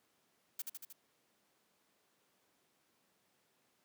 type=noise with echo; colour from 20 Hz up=blue; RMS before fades=-40 dBFS; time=0.59-0.62 s; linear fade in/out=5 ms; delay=77 ms; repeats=4; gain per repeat=-3 dB; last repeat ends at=0.928 s; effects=pink hiss -75 dBFS RMS until 3.84 s + high-pass 200 Hz 12 dB/octave